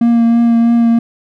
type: tone with vibrato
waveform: triangle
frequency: 233.1 Hz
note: A#3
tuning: in tune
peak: -5 dBFS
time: 0.01-0.99 s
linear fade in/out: 5 ms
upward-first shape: triangle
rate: 3.1 Hz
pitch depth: 18 cents each way
effects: none